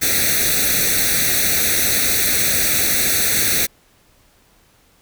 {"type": "noise with comb filter", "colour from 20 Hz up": "white", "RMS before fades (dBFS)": -17, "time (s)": [0.01, 3.67], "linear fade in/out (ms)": 20, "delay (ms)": 0.49, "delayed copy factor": 0.9, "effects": ["pink hiss -55 dBFS RMS until 5.01 s"]}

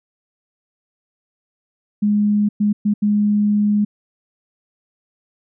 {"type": "tone bursts at uneven times", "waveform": "sine", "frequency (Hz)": 207.7, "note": "G#3", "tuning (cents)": 0, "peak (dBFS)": -13, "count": 4, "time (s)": [[2.02, 2.49], [2.6, 2.73], [2.85, 2.94], [3.02, 3.85]], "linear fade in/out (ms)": 10, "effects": []}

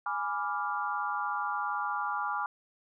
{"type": "chord", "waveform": "sine", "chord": "G# diminished seventh", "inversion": "none", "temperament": "equal", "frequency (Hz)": [830.6, 987.8, 1174.7, 1396.9], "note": ["G#5", "B5", "D6", "F6"], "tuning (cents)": [0, 0, 0, 0], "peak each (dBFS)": [-35, -37, -34, -36], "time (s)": [0.06, 2.46], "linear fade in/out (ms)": 2, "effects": []}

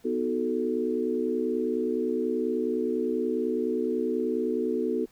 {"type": "chord", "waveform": "sine", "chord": "B dominant seventh", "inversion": "none", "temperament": "equal", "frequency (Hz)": [246.9, 311.1, 370, 440], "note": ["B3", "D#4", "F#4", "A4"], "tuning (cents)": [0, 0, 0, 0], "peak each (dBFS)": [-30, -33, -30, -29], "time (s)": [0.04, 5.06], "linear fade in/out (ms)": 20, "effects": ["pink hiss -61 dBFS RMS until 5.11 s"]}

